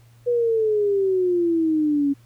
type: exponential sweep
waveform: sine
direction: down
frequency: 490 to 277.2 Hz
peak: -17 dBFS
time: 0.26-2.14 s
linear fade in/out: 20 ms
effects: added 117 Hz sine -49 dBFS peak until 2.25 s + pink hiss -60 dBFS RMS until 2.25 s